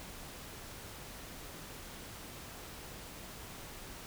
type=silence; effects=pink hiss -48 dBFS RMS until 4.06 s